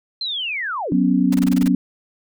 sine linear sweep, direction down, 4186 to 250 Hz, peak -22 dBFS, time 0.21-0.92 s, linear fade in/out 2 ms
sine chord, F# suspended fourth, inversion none, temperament equal, 185 / 246.9 / 277.2 Hz, F#3 / B3 / C#4, 0 / 0 / 0 cents, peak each -18 dBFS, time 0.92-1.75 s, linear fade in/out 2 ms
pink noise bursts, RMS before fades -30 dBFS, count 8, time 1.32-1.681 s, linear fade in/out 5 ms, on 25 ms, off 23 ms
effects none

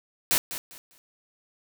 white noise with echo, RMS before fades -22 dBFS, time 0.31-0.38 s, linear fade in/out 0 ms, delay 200 ms, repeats 3, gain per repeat -12 dB, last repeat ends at 0.98 s, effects none

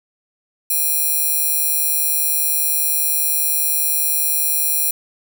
square tone with high-pass filter, 825 Hz, G#5, 12 cents flat, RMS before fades -18 dBFS, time 0.7-4.91 s, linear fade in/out 5 ms, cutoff 12000 Hz, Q 0.62, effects none

